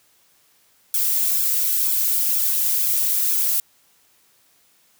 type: noise with flanger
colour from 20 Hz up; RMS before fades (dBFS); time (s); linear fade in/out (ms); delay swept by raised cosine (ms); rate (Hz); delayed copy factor
violet; -20; 0.94-3.6; 2; 1 to 4.2; 2.1; -0.9
effects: white hiss -59 dBFS RMS until 4.99 s + high-pass 60 Hz 12 dB/octave